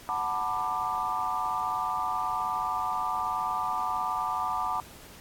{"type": "chord", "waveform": "sine", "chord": "B minor seventh", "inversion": "second", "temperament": "just", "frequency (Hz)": [740.8, 889, 987.8, 1185.3], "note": ["F#5", "A5", "B5", "D6"], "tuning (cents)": [2, 18, 0, 16], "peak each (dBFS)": [-34, -33, -33, -31], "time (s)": [0.09, 4.8], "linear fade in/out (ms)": 0, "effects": ["pink hiss -49 dBFS RMS until 5.2 s", "AAC 64 kbps"]}